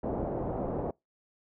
white low-pass noise, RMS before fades -33 dBFS, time 0.03-0.91 s, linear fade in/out 5 ms, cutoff 680 Hz, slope 24 dB/octave, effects noise-tail reverb RT60 0.2 s tail -26 dB re dry

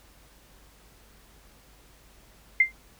sine tone with exponential decay, 2093 Hz, C7, in tune, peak -12 dBFS, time 2.6-2.72 s, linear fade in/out 5 ms, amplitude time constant 25 ms, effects added 50 Hz sine -57 dBFS peak until 2.99 s + pink hiss -57 dBFS RMS until 2.99 s

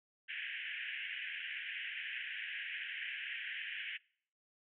pink band-pass noise, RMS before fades -43 dBFS, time 0.28-3.98 s, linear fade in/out 20 ms, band 1600 to 3100 Hz, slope 96 dB/octave, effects noise-tail reverb RT60 0.6 s tail -25 dB re dry

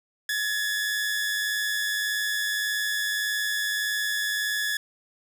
sawtooth tone pair together, 1698.3 / 1800 Hz, G#6 / A6, +38 / +39 cents, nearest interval minor second, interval 101 cents, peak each -22 / -31 dBFS, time 0.29-4.77 s, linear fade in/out 2 ms, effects none

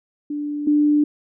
sine tone pair in turn, 293.7 / 296.1 Hz, D4 / D4, 0 / +14 cents, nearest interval unison, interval 14 cents, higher second, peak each -23 / -13 dBFS, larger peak second, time 0.3-0.67 / 0.67-1.04 s, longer neither, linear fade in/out 5 ms, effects none

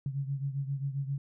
sine beating tone pair, 136.8 / 144.3 Hz, C#3 / D3, -23 / -30 cents, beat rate 7.5 Hz, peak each -32 / -37 dBFS, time 0.06-1.18 s, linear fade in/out 2 ms, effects none

